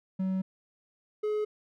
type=tone pair in turn; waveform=triangle; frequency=188.8 / 423.8 Hz; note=F#3 / G#4; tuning=+35 / +35 cents; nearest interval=octave + major second; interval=1400 cents; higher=second; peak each=-25 dBFS; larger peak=neither; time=0.19-0.42 / 1.23-1.45 s; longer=first; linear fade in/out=10 ms; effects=none